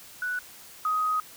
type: tone pair in turn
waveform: sine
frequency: 1480 / 1254.8 Hz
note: F#6 / D#6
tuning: 0 / +14 cents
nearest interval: minor third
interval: 286 cents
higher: first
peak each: -27 / -23 dBFS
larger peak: second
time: 0.22-0.39 / 0.85-1.2 s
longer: second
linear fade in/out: 2 ms
effects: white hiss -48 dBFS RMS until 1.36 s

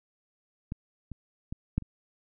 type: clicks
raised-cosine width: 5 ms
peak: -21 / -27 / -23 / -13 / -30 dBFS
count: 5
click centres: 0.721 / 1.117 / 1.525 / 1.78 / 1.823 s
effects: none

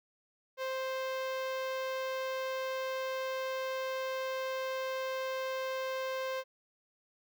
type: tone with notch filter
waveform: sawtooth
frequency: 524 Hz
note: C5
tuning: 2 cents sharp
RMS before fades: -36 dBFS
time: 0.57-6.44 s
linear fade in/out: 50 ms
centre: 9200 Hz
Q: 0.53
effects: none

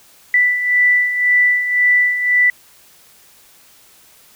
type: beating tone pair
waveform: sine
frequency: 1975.5 / 1977.4 Hz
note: B6 / B6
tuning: 0 / +2 cents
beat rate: 1.9 Hz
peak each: -19 / -12 dBFS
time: 0.34-2.5 s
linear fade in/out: 2 ms
effects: white hiss -48 dBFS RMS until 4.35 s

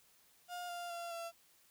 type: tone with pitch steps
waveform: 35% pulse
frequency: 710 / 698.2 / 686.6 / 675.2 Hz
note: F5 / F5 / F5 / E5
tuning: +28 / -1 / -30 / +41 cents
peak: -40 dBFS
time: 0.48-1.32 s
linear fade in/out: 50 ms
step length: 210 ms
effects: white hiss -68 dBFS RMS until 1.7 s

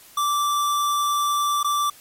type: tone with dropouts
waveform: square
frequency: 1169 Hz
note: D6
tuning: 8 cents flat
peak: -20 dBFS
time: 0.17-1.9 s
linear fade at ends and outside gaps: 5 ms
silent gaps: 1.631-1.644 s
effects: white hiss -48 dBFS RMS until 2 s + MP3 64 kbps

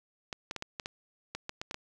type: clicks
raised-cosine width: 0.2 ms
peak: -19 dBFS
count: 11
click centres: 0.328 / 0.511 / 0.563 / 0.624 / 0.798 / 0.859 / 1.35 / 1.494 / 1.615 / 1.711 / 1.744 s
effects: none

